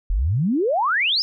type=exponential sweep; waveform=sine; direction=up; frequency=38.89 to 5310 Hz; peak=-17 dBFS; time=0.1-1.22 s; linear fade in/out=0 ms; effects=none